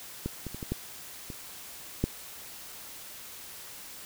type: clicks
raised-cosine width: 3 ms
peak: -18 / -23 / -26 / -23 / -16 / -26 / -12 dBFS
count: 7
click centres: 0.26 / 0.467 / 0.546 / 0.628 / 0.72 / 1.302 / 2.04 s
effects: white hiss -45 dBFS RMS until 4.05 s